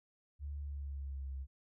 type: tone with pitch glide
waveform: sine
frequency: 72 to 67.18 Hz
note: D2 to C2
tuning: -34 to +46 cents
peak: -39 dBFS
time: 0.39-1.47 s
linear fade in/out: 50 ms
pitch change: -120 cents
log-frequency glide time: 0.59-1.32 s
effects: none